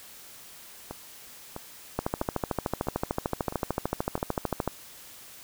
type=two click trains; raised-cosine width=1 ms; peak=-12 / -21 dBFS; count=37 / 6; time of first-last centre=1.99-4.677 / 0.91-4.178 s; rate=13.4 / 1.53 Hz; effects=white hiss -48 dBFS RMS until 5.43 s